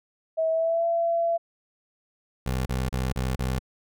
sine tone with pitch glide, 645 to 674.7 Hz, E5 to E5, -38 to +40 cents, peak -21 dBFS, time 0.37-1.38 s, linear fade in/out 20 ms, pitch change +78 cents, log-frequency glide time 0.5-0.85 s
20% pulse tone bursts, 64.3 Hz, C2, 30 cents flat, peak -20 dBFS, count 5, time 2.46-3.592 s, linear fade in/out 5 ms, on 200 ms, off 33 ms
effects none

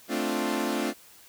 sawtooth chord, D minor seventh, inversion second, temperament equal, 220 / 261.6 / 293.7 / 349.2 Hz, A3 / C4 / D4 / F4, 0 / 0 / 0 / 0 cents, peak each -28 dBFS, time 0.08-0.94 s, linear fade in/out 50 ms, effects white hiss -53 dBFS RMS until 1.28 s

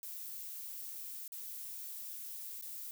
violet noise with dropouts, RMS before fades -45 dBFS, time 0.03-2.91 s, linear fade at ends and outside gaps 0 ms, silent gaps 1.278-1.321 / 2.612-2.624 s, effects none

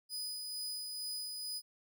sawtooth tone with tremolo, 4978 Hz, D#8, in tune, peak -35 dBFS, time 0.09-1.62 s, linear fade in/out 50 ms, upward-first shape sine, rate 2.2 Hz, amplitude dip 30%, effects none

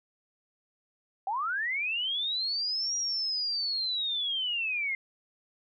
sine linear two-way sweep, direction up then down, 740 to 5740 to 2085 Hz, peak -28 dBFS, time 1.27-4.95 s, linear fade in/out 2 ms, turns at 2.96 s, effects none

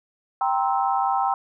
sine chord, C dominant seventh, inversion second, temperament just, 784.9 / 941.9 / 1046.5 / 1308.1 Hz, G5 / Bb5 / C6 / E6, +2 / +18 / 0 / -14 cents, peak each -22 / -26 / -27 / -28 dBFS, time 0.41-1.34 s, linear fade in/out 2 ms, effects none

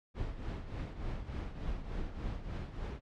brown noise with tremolo, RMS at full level -36 dBFS, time 0.14-3.01 s, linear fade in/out 50 ms, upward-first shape triangle, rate 3.4 Hz, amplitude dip 70%, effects low-pass 4000 Hz 12 dB/octave + MP3 96 kbps

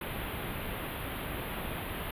pink band-stop noise, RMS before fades -37 dBFS, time 0.01-2.11 s, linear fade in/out 5 ms, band 3500 to 11000 Hz, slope 48 dB/octave, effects resampled to 32000 Hz

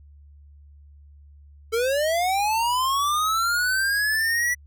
square linear sweep, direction up, 440 to 1964 Hz, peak -21 dBFS, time 1.72-4.55 s, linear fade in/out 20 ms, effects added 72 Hz sine -46 dBFS peak until 4.66 s

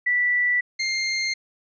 sine / 25% pulse tone pair in turn, 1965 / 2111 Hz, B6 / C7, -9 / +15 cents, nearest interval minor second, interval 124 cents, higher second, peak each -18 / -19 dBFS, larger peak first, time 0.06-0.61 / 0.79-1.34 s, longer neither, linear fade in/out 10 ms, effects resampled to 16000 Hz

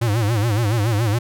square tone with vibrato, 110 Hz, A2, in tune, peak -17 dBFS, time 0.01-1.19 s, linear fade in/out 10 ms, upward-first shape sine, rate 7.1 Hz, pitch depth 160 cents each way, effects none

